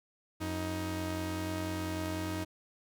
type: tone pair together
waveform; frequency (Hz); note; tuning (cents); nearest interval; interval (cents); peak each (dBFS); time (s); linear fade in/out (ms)
sawtooth; 90.13 / 314.4; F#2 / D#4; -45 / +18; octave + minor seventh; 2163; -33 / -32; 0.4-2.45; 20
effects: none